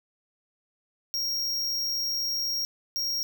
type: tone bursts at uneven times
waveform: square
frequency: 5588 Hz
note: F8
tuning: in tune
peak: -27 dBFS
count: 2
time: 1.14-2.65 / 2.96-3.23 s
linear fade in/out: 0 ms
effects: none